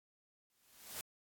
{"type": "noise with exponential growth", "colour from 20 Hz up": "white", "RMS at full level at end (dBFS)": -42, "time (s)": [0.5, 1.01], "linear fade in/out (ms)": 1, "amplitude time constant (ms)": 110, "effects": ["AAC 64 kbps"]}